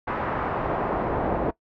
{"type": "noise with band-pass filter sweep", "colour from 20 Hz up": "brown", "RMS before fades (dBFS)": -26, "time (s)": [0.07, 1.51], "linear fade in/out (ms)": 10, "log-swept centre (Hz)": [1300, 600], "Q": 1.1, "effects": ["noise-tail reverb RT60 0.1 s tail -19 dB re dry", "low-pass 2000 Hz 12 dB/octave"]}